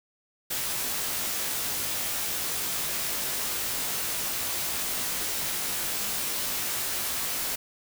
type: noise with comb filter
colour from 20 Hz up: white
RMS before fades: -30 dBFS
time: 0.5-7.56 s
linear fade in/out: 10 ms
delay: 18 ms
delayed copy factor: -0.65
effects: none